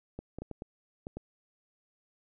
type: clicks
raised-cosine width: 2 ms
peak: -26 dBFS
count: 7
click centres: 0.19 / 0.386 / 0.42 / 0.513 / 0.621 / 1.069 / 1.17 s
effects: none